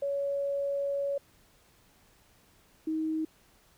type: tone pair in turn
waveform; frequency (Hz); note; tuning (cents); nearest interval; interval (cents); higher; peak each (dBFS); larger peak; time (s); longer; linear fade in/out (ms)
sine; 561 / 315.9; C#5 / D#4; +21 / +26; minor seventh; 995; first; -28; neither; 0.02-1.18 / 2.87-3.25; first; 5
effects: pink hiss -63 dBFS RMS until 3.77 s